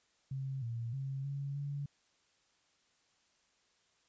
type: tone with pitch steps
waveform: sine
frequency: 134.4 / 116.4 / 135.4 / 139.8 / 142.4 Hz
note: C3 / A#2 / C#3 / C#3 / C#3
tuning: +47 / -2 / -40 / +15 / +47 cents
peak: -36 dBFS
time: 0.31-1.86 s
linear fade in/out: 5 ms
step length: 310 ms
effects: white hiss -73 dBFS RMS until 4.08 s + resampled to 16000 Hz